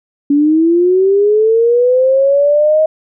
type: linear sweep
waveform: sine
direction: up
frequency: 281.7 to 632 Hz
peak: -7 dBFS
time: 0.3-2.86 s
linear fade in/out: 5 ms
effects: none